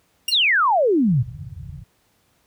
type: tone with exponential decay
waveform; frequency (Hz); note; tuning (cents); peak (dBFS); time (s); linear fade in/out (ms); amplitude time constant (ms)
sawtooth; 2805; F7; +7; -14; 0.28-0.38; 5; 20
type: exponential sweep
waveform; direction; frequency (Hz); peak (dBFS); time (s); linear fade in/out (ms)
sine; down; 4492 to 110; -14; 0.31-1.23; 20
type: low-pass noise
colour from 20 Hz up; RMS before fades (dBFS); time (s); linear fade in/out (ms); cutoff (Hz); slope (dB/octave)
white; -34; 1.07-1.84; 10; 160; 96
effects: pink hiss -63 dBFS RMS until 2.46 s + high-pass 60 Hz 12 dB/octave